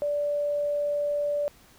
sine tone, 583 Hz, D5, 13 cents flat, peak -24 dBFS, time 0.02-1.48 s, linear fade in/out 0 ms, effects pink hiss -56 dBFS RMS until 1.78 s

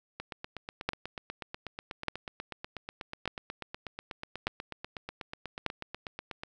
two click trains, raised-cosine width 0.3 ms, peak -22 / -12 dBFS, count 52 / 5, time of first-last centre 0.2-6.435 / 0.89-5.663 s, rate 8.18 / 0.838 Hz, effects none

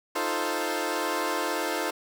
15% pulse chord, F dominant seventh, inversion third, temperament equal, 311.1 / 349.2 / 440 / 523.3 Hz, Eb4 / F4 / A4 / C5, 0 / 0 / 0 / 0 cents, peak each -26 dBFS, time 0.15-1.91 s, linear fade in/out 10 ms, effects none

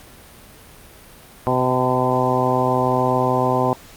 harmonic tone with a mistuned harmonic, 127.1 Hz, C3, 50 cents flat, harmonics 1 / 2 / 3 / 4 / 5 / 6 / 7 / 8, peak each -24 / -24 / -24 / -24 / -24 / -24 / -24 / -24 dBFS, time 1.47-3.73 s, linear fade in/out 0 ms, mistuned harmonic 6, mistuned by +21 cents, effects pink hiss -44 dBFS RMS until 3.96 s + Opus 48 kbps

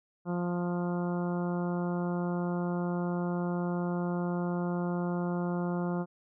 harmonic tone, 175.7 Hz, F3, 11 cents sharp, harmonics 1 / 2 / 3 / 4 / 5 / 6 / 7 / 8, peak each -30 / -36 / -40 / -42 / -44 / -46 / -47 / -48 dBFS, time 0.25-6.06 s, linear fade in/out 50 ms, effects none

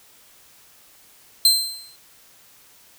sawtooth tone with exponential decay, 4121 Hz, C8, 27 cents flat, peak -7 dBFS, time 1.45-1.96 s, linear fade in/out 2 ms, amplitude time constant 110 ms, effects white hiss -52 dBFS RMS until 2.98 s

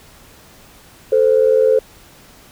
sine tone pair together, 440 / 519.5 Hz, A4 / C5, 0 / -12 cents, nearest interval minor third, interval 288 cents, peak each -12 dBFS, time 1.12-1.79 s, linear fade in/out 5 ms, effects tanh soft clip ceiling -2 dBFS + pink hiss -45 dBFS RMS until 2.51 s

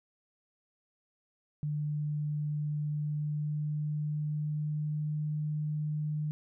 sine tone with pitch glide, 149.2 to 151.37 Hz, D3 to D#3, +28 to -47 cents, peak -30 dBFS, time 1.63-6.31 s, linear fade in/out 0 ms, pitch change +25 cents, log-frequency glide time 2.84-5.21 s, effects none

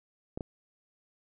clicks, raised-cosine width 2 ms, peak -22 dBFS, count 2, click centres 0.375 / 0.408 s, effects none

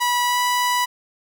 sawtooth tone with pitch glide, 976 to 984.5 Hz, B5 to B5, -21 to -6 cents, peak -14 dBFS, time 0-0.86 s, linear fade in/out 20 ms, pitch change +15 cents, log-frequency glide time 0.25-0.39 s, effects none

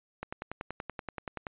click train, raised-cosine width 0.5 ms, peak -21 dBFS, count 14, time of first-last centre 0.23-1.468 s, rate 10.5 Hz, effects resampled to 8000 Hz

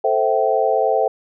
sine chord, A minor seventh, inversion none, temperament equal with one note detuned, 440 / 523.3 / 659.3 / 769.2 Hz, A4 / C5 / E5 / G5, 0 / 0 / 0 / -33 cents, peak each -20 dBFS, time 0.04-1.08 s, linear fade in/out 5 ms, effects none

